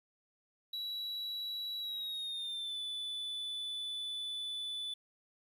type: tone with pitch glide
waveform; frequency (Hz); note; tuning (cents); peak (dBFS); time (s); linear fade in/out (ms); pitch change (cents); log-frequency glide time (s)
triangle; 3912 to 3485; B7 to A7; -17 to -17; -36; 0.73-4.94; 5; -200; 1.79-2.8
effects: 11-bit